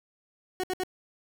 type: tone bursts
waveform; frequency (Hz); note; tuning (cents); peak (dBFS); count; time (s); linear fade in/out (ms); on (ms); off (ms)
30% pulse; 370; F#4; 0; -25; 3; 0.6-0.835; 0; 35; 65
effects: none